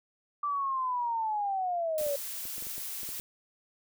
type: linear sweep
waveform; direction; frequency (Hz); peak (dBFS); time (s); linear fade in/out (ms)
sine; down; 1174.7 to 555; -28; 0.43-2.16; 5
type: noise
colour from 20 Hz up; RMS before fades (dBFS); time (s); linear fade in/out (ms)
blue; -38; 1.98-3.2; 0
type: clicks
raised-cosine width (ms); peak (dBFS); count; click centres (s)
2; -36; 10; 2.013 / 2.066 / 2.454 / 2.581 / 2.624 / 2.669 / 2.78 / 3.032 / 3.09 / 3.197
effects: none